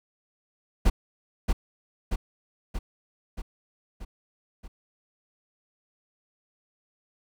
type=noise with echo; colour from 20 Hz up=brown; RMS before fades=-18 dBFS; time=0.85-0.9 s; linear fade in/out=10 ms; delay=630 ms; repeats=6; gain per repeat=-4 dB; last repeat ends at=4.68 s; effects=none